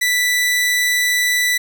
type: tone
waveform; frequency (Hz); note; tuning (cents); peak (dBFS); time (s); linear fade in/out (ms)
sawtooth; 1975.5; B6; 0; -11; 0.01-1.58; 10
effects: 8-bit